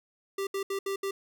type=tone bursts at uneven times; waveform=square; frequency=392.4 Hz; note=G4; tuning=2 cents sharp; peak=-30 dBFS; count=5; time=0.38-0.47 / 0.54-0.63 / 0.7-0.79 / 0.86-0.96 / 1.03-1.11 s; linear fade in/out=5 ms; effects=none